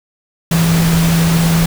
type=tone in noise; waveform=sine; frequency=166 Hz; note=E3; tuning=12 cents sharp; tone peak=-10 dBFS; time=0.51-1.66 s; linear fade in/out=5 ms; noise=pink; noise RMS=-19 dBFS; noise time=0.51-1.66 s; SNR=+6 dB; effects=none